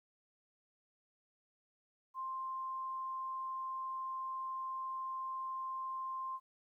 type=tone; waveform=sine; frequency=1051 Hz; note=C6; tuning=7 cents sharp; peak=-38 dBFS; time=2.14-6.4 s; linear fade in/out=50 ms; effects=13-bit